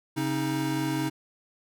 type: tone cluster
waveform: square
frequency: 137.2 / 270 / 314.2 Hz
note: C#3 / C#4 / D#4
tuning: -17 / -45 / +17 cents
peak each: -32 / -35 / -29 dBFS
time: 0.16-1.1 s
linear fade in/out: 20 ms
effects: none